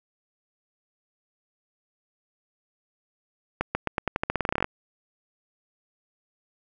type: accelerating click train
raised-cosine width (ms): 0.5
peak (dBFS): -9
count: 18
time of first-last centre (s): 3.61-4.644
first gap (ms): 140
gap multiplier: 0.88
effects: none